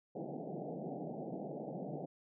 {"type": "band-pass noise", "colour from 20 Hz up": "pink", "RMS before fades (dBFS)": -43, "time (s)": [0.15, 2.06], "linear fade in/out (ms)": 10, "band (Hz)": [140, 790], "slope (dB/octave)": 96, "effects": []}